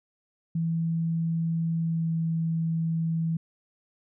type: tone with pitch glide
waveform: sine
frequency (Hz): 164.81 to 163.58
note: E3 to E3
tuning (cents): 0 to -13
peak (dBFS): -24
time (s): 0.55-3.37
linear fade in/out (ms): 5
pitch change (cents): -13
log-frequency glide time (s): 1.79-2.13
effects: none